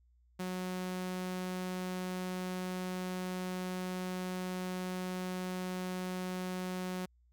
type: tone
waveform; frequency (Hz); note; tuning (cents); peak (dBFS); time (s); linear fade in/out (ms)
sawtooth; 183.3; F#3; -16; -32; 0.39-7.06; 10
effects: added 60 Hz sine -64 dBFS peak until 7.32 s